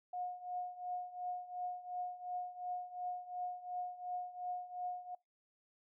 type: tone with tremolo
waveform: sine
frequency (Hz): 721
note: F#5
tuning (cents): -45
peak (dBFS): -36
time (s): 0.13-5.15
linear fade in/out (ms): 5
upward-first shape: triangle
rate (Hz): 2.8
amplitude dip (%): 85
effects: noise-tail reverb RT60 0.2 s tail -24 dB re dry